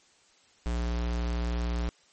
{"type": "tone", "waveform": "square", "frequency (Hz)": 59, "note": "A#1", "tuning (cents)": 22, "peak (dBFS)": -28, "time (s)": [0.66, 1.89], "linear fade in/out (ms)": 0, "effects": ["white hiss -62 dBFS RMS until 2.12 s", "MP3 32 kbps"]}